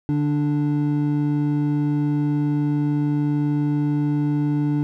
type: tone pair together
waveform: triangle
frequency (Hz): 146.83 / 293.9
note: D3 / D4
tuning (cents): 0 / +1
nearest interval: octave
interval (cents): 1201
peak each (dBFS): -19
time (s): 0.09-4.83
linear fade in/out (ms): 0
effects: none